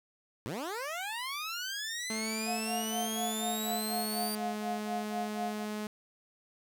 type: linear sweep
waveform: 15% pulse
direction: up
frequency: 98 to 4699 Hz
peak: -29 dBFS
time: 0.46-4.35 s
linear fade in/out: 0 ms
type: tone with pitch glide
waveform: sawtooth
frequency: 220 to 211.9 Hz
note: A3 to G#3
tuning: 0 to +35 cents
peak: -31 dBFS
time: 2.1-5.87 s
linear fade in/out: 2 ms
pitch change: -65 cents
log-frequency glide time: 3.13-4.5 s
type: tone with tremolo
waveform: sine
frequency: 712 Hz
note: F5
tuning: 33 cents sharp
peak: -32 dBFS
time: 2.45-5.66 s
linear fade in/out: 50 ms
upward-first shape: sine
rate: 4.1 Hz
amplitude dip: 100%
effects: none